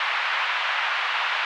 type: band-pass noise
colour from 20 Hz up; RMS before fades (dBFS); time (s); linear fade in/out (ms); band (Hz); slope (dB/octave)
pink; -25; 0-1.45; 2; 940 to 3100; 24
effects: none